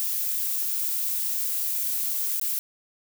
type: noise with dropouts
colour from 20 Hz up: violet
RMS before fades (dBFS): -27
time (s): 0-2.59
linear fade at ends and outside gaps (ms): 0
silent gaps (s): 2.398-2.414
effects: none